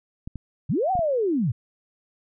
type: clicks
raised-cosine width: 5 ms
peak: -21 dBFS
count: 4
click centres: 0.275 / 0.357 / 0.954 / 0.992 s
type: linear two-way sweep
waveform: sine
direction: up then down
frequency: 98 to 779 to 98 Hz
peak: -20 dBFS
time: 0.69-1.52 s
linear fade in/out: 10 ms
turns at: 0.91 s
effects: none